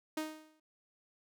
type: tone with exponential decay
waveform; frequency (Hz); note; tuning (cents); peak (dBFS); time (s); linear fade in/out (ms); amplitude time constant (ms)
sawtooth; 311.1; D#4; 0; -29; 0.17-0.6; 5; 93
effects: none